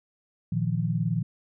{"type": "chord", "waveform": "sine", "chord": "Bb suspended fourth", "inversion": "none", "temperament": "equal with one note detuned", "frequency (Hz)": [116.54, 155.56, 173.71], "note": ["Bb2", "Eb3", "F3"], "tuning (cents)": [0, 0, -9], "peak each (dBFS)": -28, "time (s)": [0.52, 1.23], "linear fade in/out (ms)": 5, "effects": []}